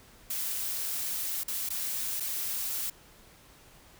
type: noise with dropouts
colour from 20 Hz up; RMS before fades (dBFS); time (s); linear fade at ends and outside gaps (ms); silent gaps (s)
blue; -33; 0.3-2.9; 5; 1.435-1.48 / 1.691-1.702 / 2.2-2.204
effects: pink hiss -56 dBFS RMS until 3.99 s